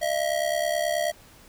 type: ring-modulated tone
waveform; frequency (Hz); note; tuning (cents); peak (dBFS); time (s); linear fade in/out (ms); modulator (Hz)
square; 645; E5; -38; -21; 0.01-1.12; 20; 34.7
effects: pink hiss -52 dBFS RMS until 1.48 s